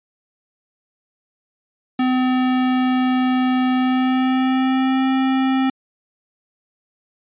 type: tone with pitch glide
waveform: square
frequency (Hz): 255.3 to 263.7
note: C4 to C4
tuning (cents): -42 to +14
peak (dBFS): -16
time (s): 1.99-5.7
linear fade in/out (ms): 5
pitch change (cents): +56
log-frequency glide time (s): 3.75-5.08
effects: resampled to 8000 Hz